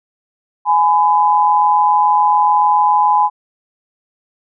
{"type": "tone pair together", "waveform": "sine", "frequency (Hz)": [837, 1004], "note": ["G#5", "B5"], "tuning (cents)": [13, 28], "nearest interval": "minor third", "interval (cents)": 315, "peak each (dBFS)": -12, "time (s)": [0.65, 3.3], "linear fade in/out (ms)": 50, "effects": []}